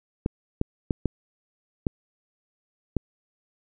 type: clicks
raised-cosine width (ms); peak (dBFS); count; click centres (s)
3; -10; 6; 0.261 / 0.614 / 0.908 / 1.057 / 1.868 / 2.967
effects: none